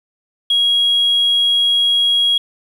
sine tone, 3300 Hz, G#7, 12 cents flat, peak -10 dBFS, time 0.5-2.38 s, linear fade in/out 5 ms, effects tanh soft clip ceiling -8 dBFS + 7-bit

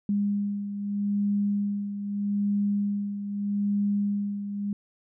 sine beating tone pair, 203 / 203.8 Hz, G#3 / G#3, -39 / -32 cents, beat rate 0.8 Hz, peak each -25 / -32 dBFS, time 0.09-4.73 s, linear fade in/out 2 ms, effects none

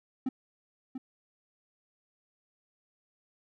triangle tone with echo, 260 Hz, C4, 11 cents flat, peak -25 dBFS, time 0.26-0.29 s, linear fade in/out 5 ms, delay 690 ms, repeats 1, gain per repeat -8 dB, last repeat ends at 0.98 s, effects none

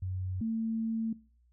sine tone pair in turn, 92.9 / 224.4 Hz, F#2 / A3, +7 / +34 cents, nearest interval octave + minor third, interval 1527 cents, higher second, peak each -32 / -29 dBFS, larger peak second, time 0.02-0.41 / 0.41-1.13 s, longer second, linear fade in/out 5 ms, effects noise-tail reverb RT60 0.4 s tail -21 dB re dry + added 60 Hz sine -63 dBFS peak until 1.52 s

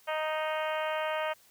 harmonic tone, 311.1 Hz, D#4, in tune, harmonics 2 / 3 / 4 / 5 / 6 / 7 / 8 / 9 / 10, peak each -32 / -36 / -38 / -40 / -42 / -43 / -44 / -45 / -46 dBFS, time 0.07-1.34 s, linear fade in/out 20 ms, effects white hiss -61 dBFS RMS until 1.5 s

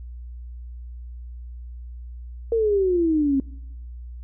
sine exponential sweep, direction down, 466.2 to 265.3 Hz, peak -17 dBFS, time 2.52-3.4 s, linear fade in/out 2 ms, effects noise-tail reverb RT60 0.8 s tail -22 dB re dry + added 60 Hz sine -34 dBFS peak until 4.23 s

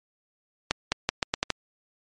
accelerating click train, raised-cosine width 0.2 ms, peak -5 dBFS, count 7, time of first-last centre 0.71-1.503 s, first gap 210 ms, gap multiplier 0.81, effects MP3 48 kbps

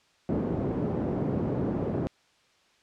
pink band-pass noise, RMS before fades -29 dBFS, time 0.29-2.07 s, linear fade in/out 0 ms, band 140 to 400 Hz, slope 12 dB/octave, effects white hiss -64 dBFS RMS until 2.82 s + low-pass 5000 Hz 12 dB/octave

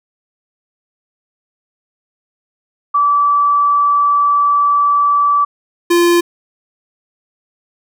sine / square tone pair in turn, 1156 / 345.7 Hz, D6 / F4, -28 / -18 cents, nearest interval octave + major sixth, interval 2090 cents, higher first, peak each -9 dBFS, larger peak neither, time 2.94-5.45 / 5.9-6.21 s, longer first, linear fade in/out 10 ms, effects none

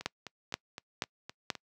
two click trains, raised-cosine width 0.2 ms, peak -24 / -13 dBFS, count 7 / 4, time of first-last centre 0.01-1.552 / 0.06-1.502 s, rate 3.89 / 2.08 Hz, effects noise-tail reverb RT60 0.1 s tail -25 dB re dry + high-pass 100 Hz 12 dB/octave

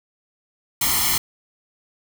white noise with comb filter, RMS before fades -20 dBFS, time 0.81-1.18 s, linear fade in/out 5 ms, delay 0.95 ms, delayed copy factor +0.9, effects none

